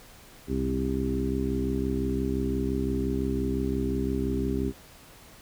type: harmonic tone with a mistuned harmonic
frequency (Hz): 65.8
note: C2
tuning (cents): +10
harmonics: 1 / 2 / 3 / 4 / 5 / 6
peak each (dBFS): -31 / -36 / -33 / -30 / -35 / -32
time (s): 0.47-4.73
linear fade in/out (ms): 50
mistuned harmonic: 2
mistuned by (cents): -29
effects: pink hiss -51 dBFS RMS until 5.41 s

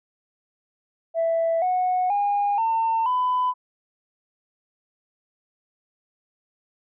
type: tone with pitch steps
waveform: sine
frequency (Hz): 661 / 733.4 / 813.8 / 903 / 1001.9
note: E5 / F#5 / G#5 / A5 / B5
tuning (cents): +5 / -15 / -35 / +45 / +25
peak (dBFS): -18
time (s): 1.14-3.54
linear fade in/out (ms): 50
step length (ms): 480
effects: tanh soft clip ceiling -16 dBFS

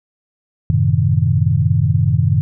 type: chord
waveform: sine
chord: F# diminished seventh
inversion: none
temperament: equal with one note detuned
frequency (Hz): 93.36 / 110 / 130.81 / 155.56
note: F#2 / A2 / C3 / Eb3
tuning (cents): +16 / 0 / 0 / 0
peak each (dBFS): -17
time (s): 0.7-2.41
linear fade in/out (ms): 0
effects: none

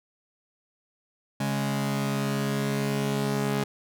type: tone pair together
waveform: sawtooth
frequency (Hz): 138.54 / 207.7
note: C#3 / G#3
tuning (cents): -1 / 0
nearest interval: perfect fifth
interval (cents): 701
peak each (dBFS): -24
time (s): 1.4-3.64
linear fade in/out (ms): 5
effects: none

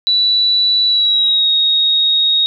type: tone with pitch glide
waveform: sine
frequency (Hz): 3951 to 3755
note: B7 to A#7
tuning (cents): 0 to +12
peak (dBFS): -10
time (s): 0.07-2.46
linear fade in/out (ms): 0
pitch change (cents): -88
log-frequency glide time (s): 0.87-1.49
effects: none

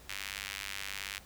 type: tone with high-pass filter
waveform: sawtooth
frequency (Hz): 98.7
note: G2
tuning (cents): +12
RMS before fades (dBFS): -41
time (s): 0.09-1.19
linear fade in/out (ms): 5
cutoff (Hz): 2200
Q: 1.5
effects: added 60 Hz sine -56 dBFS peak until 1.25 s + pink hiss -56 dBFS RMS until 1.25 s

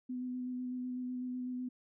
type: tone with vibrato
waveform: sine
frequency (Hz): 251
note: B3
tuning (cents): +28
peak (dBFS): -36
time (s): 0.09-1.69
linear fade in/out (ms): 10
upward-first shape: square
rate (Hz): 8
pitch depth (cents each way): 11
effects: none

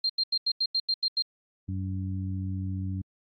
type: tone bursts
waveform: sine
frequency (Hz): 4186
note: C8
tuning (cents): 0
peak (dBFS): -23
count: 9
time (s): 0.04-1.223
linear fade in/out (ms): 5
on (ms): 55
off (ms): 86
type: harmonic tone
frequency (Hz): 94.6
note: F#2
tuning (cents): +39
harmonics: 1 / 2 / 3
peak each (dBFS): -30 / -36 / -40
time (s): 1.68-3.02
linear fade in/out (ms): 10
effects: AAC 32 kbps

